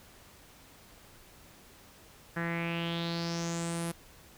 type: tone with low-pass filter sweep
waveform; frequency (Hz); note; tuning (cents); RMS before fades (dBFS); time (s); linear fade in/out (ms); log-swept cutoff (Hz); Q
sawtooth; 168.7; E3; +40; -34; 2.36-3.92; 10; 1700 to 11000; 5.2
effects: pink hiss -56 dBFS RMS until 4.37 s